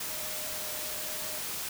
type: tone in noise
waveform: sine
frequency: 615 Hz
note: D#5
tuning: 20 cents flat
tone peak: -46 dBFS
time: 0.1-1.39 s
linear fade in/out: 5 ms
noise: white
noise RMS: -36 dBFS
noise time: 0-1.69 s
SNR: -13 dB
effects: none